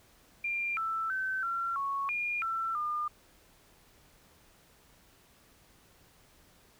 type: tone with pitch steps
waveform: sine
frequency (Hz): 2388 / 1326 / 1536 / 1365 / 1107 / 2420 / 1340 / 1208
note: D7 / E6 / G6 / F6 / C#6 / D#7 / E6 / D6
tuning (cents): +28 / +10 / -36 / -40 / -3 / -49 / +28 / +48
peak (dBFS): -30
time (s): 0.44-3.08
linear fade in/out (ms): 5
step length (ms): 330
effects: pink hiss -62 dBFS RMS until 6.79 s